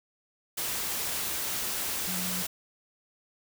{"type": "tone in noise", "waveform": "sine", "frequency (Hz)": 182, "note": "F#3", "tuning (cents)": -28, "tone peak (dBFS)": -36, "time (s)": [2.07, 2.43], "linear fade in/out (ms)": 10, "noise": "white", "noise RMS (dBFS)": -32, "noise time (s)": [0.57, 2.47], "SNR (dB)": -7, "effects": []}